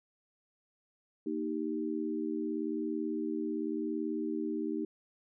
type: chord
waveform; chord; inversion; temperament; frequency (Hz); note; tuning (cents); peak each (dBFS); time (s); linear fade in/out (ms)
sine; Eb major; second; equal; 233.1 / 311.1 / 392; Bb3 / Eb4 / G4; 0 / 0 / 0; -38 / -34 / -38; 1.26-4.85; 5
effects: none